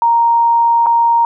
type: tone with dropouts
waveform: sine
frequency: 932.3 Hz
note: A#5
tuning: in tune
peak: -8 dBFS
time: 0.02-1.25 s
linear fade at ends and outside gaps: 1 ms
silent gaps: 0.861-0.867 s
effects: none